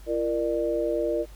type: tone cluster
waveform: sine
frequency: 340.1 / 467.4 / 597 Hz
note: F4 / A#4 / D5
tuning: -46 / +5 / +28 cents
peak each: -28 / -28 / -27 dBFS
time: 0.06-1.26 s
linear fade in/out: 50 ms
effects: added 50 Hz sine -43 dBFS peak until 1.35 s + pink hiss -54 dBFS RMS until 1.35 s